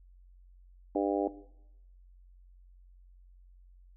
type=harmonic tone; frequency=100 Hz; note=G2; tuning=35 cents sharp; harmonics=3 / 4 / 5 / 6 / 7 / 8; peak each=-30 / -33 / -34 / -35 / -37 / -39 dBFS; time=0.95-1.28 s; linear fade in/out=5 ms; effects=noise-tail reverb RT60 0.8 s tail -17 dB re dry + added 45 Hz sine -54 dBFS peak until 3.96 s